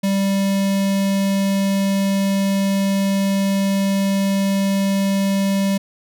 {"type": "tone with notch filter", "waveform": "square", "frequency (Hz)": 196, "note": "G3", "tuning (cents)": 0, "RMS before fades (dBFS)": -18, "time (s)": [0.03, 5.78], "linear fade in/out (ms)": 10, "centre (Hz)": 1300, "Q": 1.6, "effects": []}